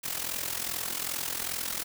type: noise with amplitude modulation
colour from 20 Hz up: white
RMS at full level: -30 dBFS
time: 0.03-1.84 s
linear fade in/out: 20 ms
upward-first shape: sine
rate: 42.5 Hz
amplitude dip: 75%
effects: none